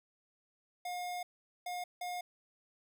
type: tone bursts at uneven times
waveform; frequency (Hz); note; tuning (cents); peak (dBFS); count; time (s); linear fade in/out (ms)
square; 715; F5; +41; -38; 3; 0.85-1.23 / 1.66-1.84 / 2.01-2.21; 5
effects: none